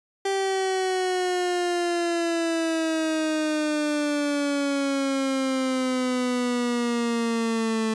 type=exponential sweep; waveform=30% pulse; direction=down; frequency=392 to 220 Hz; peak=-20 dBFS; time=0.25-7.94 s; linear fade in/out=5 ms; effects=resampled to 22050 Hz